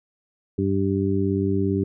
harmonic tone, 97.5 Hz, G2, 9 cents flat, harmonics 1 / 2 / 3 / 4, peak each -25 / -25 / -25 / -25 dBFS, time 0.58-1.84 s, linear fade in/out 5 ms, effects none

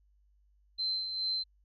sine tone with tremolo, 4096 Hz, C8, 38 cents flat, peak -29 dBFS, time 0.78-1.44 s, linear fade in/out 20 ms, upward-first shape sine, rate 2.4 Hz, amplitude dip 50%, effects added 50 Hz sine -64 dBFS peak until 1.64 s

